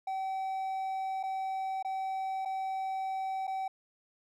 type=tone with dropouts; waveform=triangle; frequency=766 Hz; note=G5; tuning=40 cents flat; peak=-30 dBFS; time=0.07-3.68 s; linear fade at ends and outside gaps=5 ms; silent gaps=1.23-1.235 / 1.827-1.847 / 2.451-2.456 / 3.47-3.476 s; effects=none